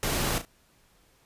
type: noise with echo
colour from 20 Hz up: pink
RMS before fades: -28 dBFS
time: 0.03-0.38 s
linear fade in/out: 0 ms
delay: 35 ms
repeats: 2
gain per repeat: -10 dB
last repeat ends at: 0.45 s
effects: pink hiss -63 dBFS RMS until 1.25 s + resampled to 32000 Hz